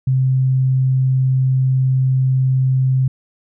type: tone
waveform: sine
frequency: 130.81 Hz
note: C3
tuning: in tune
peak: -12 dBFS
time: 0.07-3.08 s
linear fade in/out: 5 ms
effects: none